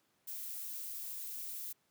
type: noise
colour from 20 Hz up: violet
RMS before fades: -43 dBFS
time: 0.27-1.73 s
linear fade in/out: 10 ms
effects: pink hiss -75 dBFS RMS until 1.9 s + high-pass 150 Hz 12 dB/octave